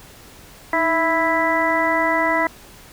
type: harmonic tone with a mistuned harmonic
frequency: 329.6 Hz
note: E4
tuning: in tune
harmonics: 1 / 2 / 3 / 4 / 5 / 6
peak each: -25 / -22 / -21 / -27 / -29 / -21 dBFS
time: 0.73-2.47 s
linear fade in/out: 2 ms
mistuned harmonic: 1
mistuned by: -71 cents
effects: pink hiss -44 dBFS RMS until 2.92 s